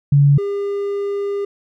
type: tone pair in turn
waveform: sine / triangle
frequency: 142.3 / 402.5 Hz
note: C#3 / G4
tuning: +46 / +46 cents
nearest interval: octave + tritone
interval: 1800 cents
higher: second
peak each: -8 / -17 dBFS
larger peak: first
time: 0.12-0.38 / 0.38-1.45 s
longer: second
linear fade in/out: 5 ms
effects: none